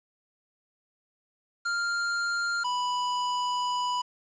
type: tone pair in turn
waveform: square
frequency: 1396.9 / 987.8 Hz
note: F6 / B5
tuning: 0 / 0 cents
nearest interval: tritone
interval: 600 cents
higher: first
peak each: -27 dBFS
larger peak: neither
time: 1.65-2.64 / 2.64-4.02 s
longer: second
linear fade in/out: 10 ms
effects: resampled to 16000 Hz + 9-bit